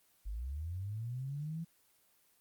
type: linear sweep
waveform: sine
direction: up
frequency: 46.25 to 168.7 Hz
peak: -37 dBFS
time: 0.25-1.65 s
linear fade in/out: 20 ms
effects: white hiss -70 dBFS RMS until 2.4 s + Opus 24 kbps